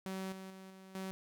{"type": "tone with level steps", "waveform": "sawtooth", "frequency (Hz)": 190, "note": "F#3", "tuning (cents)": 46, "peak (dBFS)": [-35, -42, -46, -49, -36], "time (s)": [0.06, 1.11], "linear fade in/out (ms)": 0, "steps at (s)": [0.32, 0.5, 0.7, 0.95], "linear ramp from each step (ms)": 2, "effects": []}